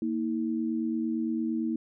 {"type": "tone pair together", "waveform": "sine", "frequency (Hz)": [231.8, 320.6], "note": ["A#3", "E4"], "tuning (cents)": [-10, -48], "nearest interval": "tritone", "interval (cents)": 562, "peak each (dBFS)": [-29, -30], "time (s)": [0.02, 1.76], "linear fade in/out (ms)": 2, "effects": []}